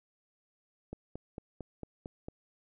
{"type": "click train", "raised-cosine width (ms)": 2, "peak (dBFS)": -27, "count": 7, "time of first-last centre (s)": [0.93, 2.284], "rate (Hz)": 4.43, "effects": []}